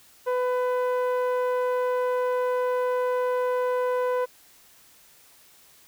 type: tone with low-pass filter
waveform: sawtooth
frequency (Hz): 500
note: B4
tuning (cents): +21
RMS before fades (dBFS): -25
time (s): 0.26-4.26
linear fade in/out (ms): 20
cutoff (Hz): 1100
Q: 0.88
effects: white hiss -55 dBFS RMS until 5.87 s